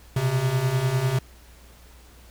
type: beating tone pair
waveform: square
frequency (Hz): 123.47 / 133.47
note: B2 / C3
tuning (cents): 0 / +35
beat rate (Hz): 10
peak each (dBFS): -27 / -23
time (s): 0.16-1.19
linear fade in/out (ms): 5
effects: added 60 Hz sine -48 dBFS peak until 2.3 s + pink hiss -53 dBFS RMS until 2.3 s